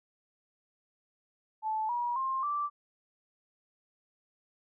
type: tone with pitch steps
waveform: sine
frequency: 871 / 960.9 / 1060 / 1169.4 Hz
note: A5 / B5 / C6 / D6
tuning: -18 / -48 / +22 / -8 cents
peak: -29 dBFS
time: 1.62-2.7 s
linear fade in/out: 50 ms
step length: 270 ms
effects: none